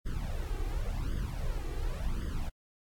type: noise with flanger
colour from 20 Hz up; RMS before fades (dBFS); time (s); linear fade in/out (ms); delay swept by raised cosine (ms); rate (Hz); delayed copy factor
brown; -33; 0.05-2.5; 20; 0.6 to 2.6; 0.91; +1
effects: AAC 64 kbps